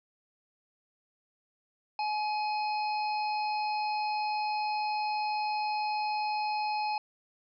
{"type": "harmonic tone with a mistuned harmonic", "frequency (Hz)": 847, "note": "G#5", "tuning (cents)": 34, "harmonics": [1, 3, 5, 6], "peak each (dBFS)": [-29, -39, -43, -45], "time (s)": [1.99, 6.98], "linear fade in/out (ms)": 2, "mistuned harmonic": 3, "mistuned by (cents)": -18, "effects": []}